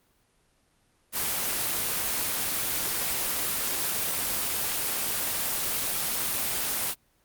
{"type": "noise", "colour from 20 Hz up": "white", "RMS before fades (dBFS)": -28, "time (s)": [1.12, 6.95], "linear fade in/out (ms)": 50, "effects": ["pink hiss -67 dBFS RMS until 7.24 s", "Opus 24 kbps"]}